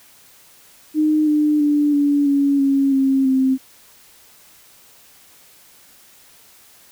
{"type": "tone with pitch steps", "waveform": "sine", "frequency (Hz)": [306.8, 300.1, 293.6, 287.2, 281, 274.9, 268.9, 263.1], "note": ["D#4", "D4", "D4", "D4", "C#4", "C#4", "C4", "C4"], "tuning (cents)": [-24, 38, 0, -39, 24, -14, 47, 10], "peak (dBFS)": -13, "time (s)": [0.94, 3.58], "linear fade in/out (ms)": 50, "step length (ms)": 330, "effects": ["white hiss -49 dBFS RMS until 6.91 s"]}